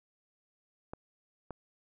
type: clicks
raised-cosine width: 1 ms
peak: -26 dBFS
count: 2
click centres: 0.935 / 1.507 s
effects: none